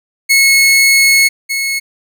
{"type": "tone pair in turn", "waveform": "sawtooth", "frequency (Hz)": [2186, 2186], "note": ["C#7", "C#7"], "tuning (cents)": [-25, -25], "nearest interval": "unison", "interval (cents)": 0, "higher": "neither", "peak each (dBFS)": [-3, -11], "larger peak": "first", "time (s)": [[0.29, 1.29], [1.49, 1.8]], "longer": "first", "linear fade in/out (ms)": 20, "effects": []}